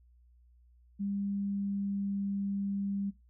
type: tone with pitch glide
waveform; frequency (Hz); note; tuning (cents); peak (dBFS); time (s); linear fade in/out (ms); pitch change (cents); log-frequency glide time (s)
sine; 200 to 198.85; G3 to G3; +35 to +25; -31; 0.99-3.11; 20; -10; 1.32-2.2
effects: noise-tail reverb RT60 0.2 s tail -19 dB re dry + added 60 Hz sine -59 dBFS peak until 3.29 s